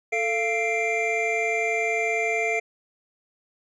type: tone cluster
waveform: triangle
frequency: 443.8 / 687 / 2092 / 2363 Hz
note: A4 / F5 / C7 / D7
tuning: +15 / -29 / -1 / +10 cents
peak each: -26 dBFS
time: 0.12-2.6 s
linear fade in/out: 10 ms
effects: resampled to 22050 Hz